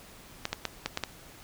clicks, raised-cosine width 0.2 ms, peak -12 dBFS, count 6, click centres 0.454 / 0.53 / 0.653 / 0.86 / 0.974 / 1.037 s, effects pink hiss -51 dBFS RMS until 1.43 s

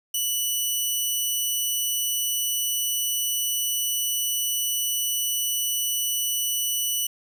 10% pulse tone, 2960 Hz, F#7, in tune, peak -15 dBFS, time 0.14-7.07 s, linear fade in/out 5 ms, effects 9-bit

